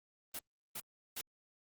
white noise bursts, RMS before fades -42 dBFS, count 3, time 0.34-1.213 s, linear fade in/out 5 ms, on 51 ms, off 360 ms, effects Opus 32 kbps

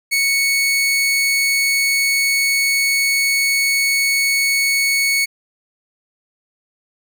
sawtooth tone, 2216 Hz, C#7, 1 cent flat, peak -11 dBFS, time 0.11-5.26 s, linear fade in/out 20 ms, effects none

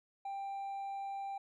sine tone with hard clipping, 789 Hz, G5, 11 cents sharp, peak -39 dBFS, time 0.25-1.38 s, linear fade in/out 5 ms, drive 2 dB, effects none

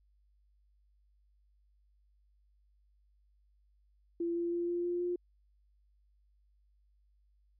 sine tone with pitch steps, 340.3 / 342.9 / 345.4 / 348.1 / 350.7 / 353.3 Hz, F4 / F4 / F4 / F4 / F4 / F4, -45 / -32 / -19 / -6 / +7 / +20 cents, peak -31 dBFS, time 4.2-5.16 s, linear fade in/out 5 ms, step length 160 ms, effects added 50 Hz sine -66 dBFS peak until 7.59 s

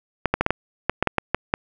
clicks, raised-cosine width 0.5 ms, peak -3 dBFS, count 11, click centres 0.257 / 0.34 / 0.41 / 0.464 / 0.506 / 0.896 / 1.026 / 1.073 / 1.183 / 1.346 / 1.539 s, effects none

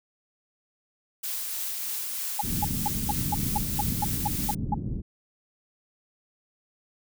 blue noise with tremolo, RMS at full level -31 dBFS, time 1.23-4.55 s, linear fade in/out 10 ms, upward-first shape triangle, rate 3.2 Hz, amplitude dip 25%
sine tone bursts, 830.6 Hz, G#5, in tune, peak -22 dBFS, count 11, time 2.39-4.743 s, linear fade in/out 5 ms, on 23 ms, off 210 ms
white low-pass noise, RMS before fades -31 dBFS, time 2.43-5.02 s, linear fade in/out 20 ms, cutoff 230 Hz, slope 24 dB/octave
effects none

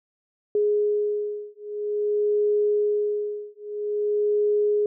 sine beating tone pair, 416.5 / 417 Hz, G#4 / G#4, +5 / +7 cents, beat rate 0.5 Hz, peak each -24 dBFS, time 0.55-4.86 s, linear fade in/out 2 ms, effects none

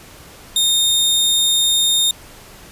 sawtooth tone, 3670 Hz, A#7, 28 cents flat, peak -10 dBFS, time 0.56-2.11 s, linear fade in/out 2 ms, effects pink hiss -41 dBFS RMS until 2.71 s + resampled to 32000 Hz

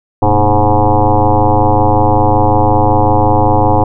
sine tone with frequency modulation, 415.3 Hz, G#4, in tune, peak -6 dBFS, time 0.22-3.84 s, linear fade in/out 5 ms, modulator 107 Hz, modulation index 4.9, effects none

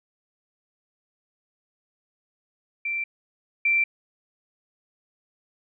sine tone pair in turn, 2349 / 2349 Hz, D7 / D7, 0 / 0 cents, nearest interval unison, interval 0 cents, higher neither, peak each -25 / -18 dBFS, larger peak second, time 2.85-3.04 / 3.65-3.84 s, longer neither, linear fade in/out 5 ms, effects none

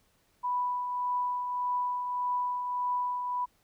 sine tone with tremolo, 987.8 Hz, B5, in tune, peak -26 dBFS, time 0.43-3.46 s, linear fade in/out 20 ms, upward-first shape triangle, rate 1.7 Hz, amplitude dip 45%, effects pink hiss -69 dBFS RMS until 3.63 s

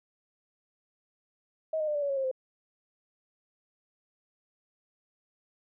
sine tone with pitch steps, 634 / 616.3 / 599.1 / 582.4 / 566.1 / 550.3 / 535 / 520 Hz, D#5 / D#5 / D5 / D5 / C#5 / C#5 / C5 / C5, +32 / -17 / +34 / -15 / +36 / -13 / +38 / -11 cents, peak -27 dBFS, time 1.73-2.314 s, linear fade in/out 5 ms, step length 73 ms, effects none

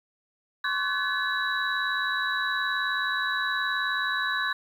sine tone cluster, 1054 / 1133 / 1514 / 1713 / 3914 Hz, C6 / C#6 / F#6 / A6 / B7, +12 / +37 / +39 / -47 / -16 cents, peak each -35 / -33 / -30 / -29 / -33 dBFS, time 0.64-4.53 s, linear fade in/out 5 ms, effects 9-bit

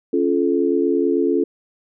sine chord, Db augmented, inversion none, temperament just, 277.2 / 346.5 / 433.1 Hz, Db4 / F4 / A4, 0 / -14 / -27 cents, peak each -20 / -19 / -20 dBFS, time 0.13-1.44 s, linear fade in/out 5 ms, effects none

